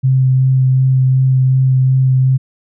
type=tone with vibrato; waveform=sine; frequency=130.81 Hz; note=C3; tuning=in tune; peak=-8 dBFS; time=0.03-2.38 s; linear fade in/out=20 ms; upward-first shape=sine; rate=2.7 Hz; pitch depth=11 cents each way; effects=none